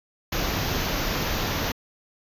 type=band-stop noise; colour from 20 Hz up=pink; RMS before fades=-26 dBFS; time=0.32-1.72 s; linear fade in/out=5 ms; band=6600 to 12000 Hz; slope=96 dB/octave; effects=resampled to 32000 Hz